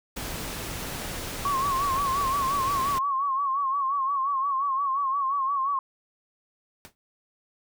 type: noise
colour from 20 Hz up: pink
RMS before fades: -34 dBFS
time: 0.16-2.99 s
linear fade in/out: 10 ms
type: tone with vibrato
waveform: sine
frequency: 1098 Hz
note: C#6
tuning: 17 cents flat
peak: -23 dBFS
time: 1.45-5.79 s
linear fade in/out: 2 ms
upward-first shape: sine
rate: 5.7 Hz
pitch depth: 77 cents each way
type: noise with exponential decay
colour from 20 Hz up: pink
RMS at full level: -41 dBFS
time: 6.85-6.95 s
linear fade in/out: 0 ms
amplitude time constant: 20 ms
effects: none